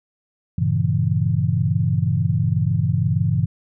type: chord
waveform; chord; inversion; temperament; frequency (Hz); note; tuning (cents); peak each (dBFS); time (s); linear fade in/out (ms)
sine; G diminished seventh; none; equal; 98 / 116.54 / 138.59 / 164.81; G2 / Bb2 / Db3 / Fb3; 0 / 0 / 0 / 0; -22; 0.58-3.46; 5
effects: none